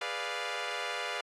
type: chord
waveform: 10% pulse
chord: G# diminished seventh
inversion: none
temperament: equal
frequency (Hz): 415.3 / 493.9 / 587.3 / 698.5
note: G#4 / B4 / D5 / F5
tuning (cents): 0 / 0 / 0 / 0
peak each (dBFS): -33 / -30 / -31 / -29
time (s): 0.01-1.21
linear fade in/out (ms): 5
effects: low-pass 6000 Hz 12 dB/octave + AAC 64 kbps